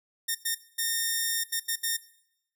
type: tone bursts at uneven times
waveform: 5% pulse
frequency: 1829 Hz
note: A#6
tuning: 33 cents flat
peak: -16 dBFS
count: 6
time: 0.28-0.35 / 0.45-0.55 / 0.78-1.44 / 1.52-1.6 / 1.68-1.76 / 1.83-1.97 s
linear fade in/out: 10 ms
effects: noise-tail reverb RT60 0.8 s tail -19 dB re dry